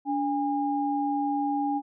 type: tone pair together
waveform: sine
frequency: 287.8 / 814 Hz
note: D4 / G#5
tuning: -35 / -35 cents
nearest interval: octave + tritone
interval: 1800 cents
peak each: -27 dBFS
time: 0.05-1.82 s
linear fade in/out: 50 ms
effects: none